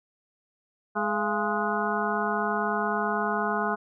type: harmonic tone with a mistuned harmonic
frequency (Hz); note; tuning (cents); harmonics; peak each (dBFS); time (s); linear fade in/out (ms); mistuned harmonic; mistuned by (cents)
209; G#3; +11; 1 / 2 / 3 / 4 / 5 / 6 / 7; -32 / -32 / -32 / -32 / -32 / -32 / -32; 0.95-3.76; 20; 3; +150
effects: none